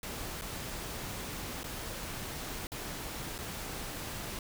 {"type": "noise with dropouts", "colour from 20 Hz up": "pink", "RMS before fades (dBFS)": -40, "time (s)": [0.03, 4.39], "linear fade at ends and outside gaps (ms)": 2, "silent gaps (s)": [[0.413, 0.419], [1.633, 1.641], [2.67, 2.718], [3.381, 3.387]], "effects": []}